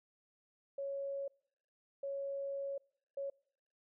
sine tone bursts at uneven times, 554.4 Hz, C#5, in tune, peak -37 dBFS, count 3, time 0.78-1.28 / 2.03-2.78 / 3.17-3.3 s, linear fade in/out 5 ms, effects noise-tail reverb RT60 0.7 s tail -26 dB re dry

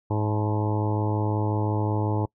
harmonic tone with a mistuned harmonic, 105.6 Hz, G#2, 29 cents sharp, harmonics 1 / 2 / 3 / 4 / 5 / 6 / 7 / 8 / 9 / 10, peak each -24 / -35 / -30 / -33 / -36 / -39 / -41 / -33 / -38 / -43 dBFS, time 0.1-2.26 s, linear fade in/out 10 ms, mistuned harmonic 8, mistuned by +37 cents, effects noise-tail reverb RT60 0.1 s tail -25 dB re dry

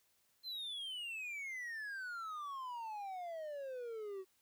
triangle exponential sweep, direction down, 4161 to 371.1 Hz, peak -40 dBFS, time 0.43-4.25 s, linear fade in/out 50 ms, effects white hiss -75 dBFS RMS until 4.41 s

